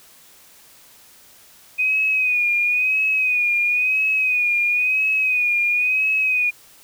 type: tone with vibrato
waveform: sine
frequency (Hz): 2490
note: D#7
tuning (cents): +1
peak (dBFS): -16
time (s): 1.78-6.51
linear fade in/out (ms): 20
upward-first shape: sine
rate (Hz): 0.98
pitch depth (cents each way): 55
effects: white hiss -49 dBFS RMS until 6.83 s